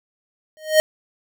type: tone with exponential growth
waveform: square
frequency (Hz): 622.3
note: D#5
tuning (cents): 0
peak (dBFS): -8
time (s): 0.57-0.8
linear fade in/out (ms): 0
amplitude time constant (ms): 49
effects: none